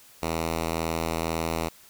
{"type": "tone", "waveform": "5% pulse", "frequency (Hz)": 82, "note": "E2", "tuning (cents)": -9, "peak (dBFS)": -15, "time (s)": [0.22, 1.69], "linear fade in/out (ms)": 10, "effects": ["white hiss -53 dBFS RMS until 1.89 s"]}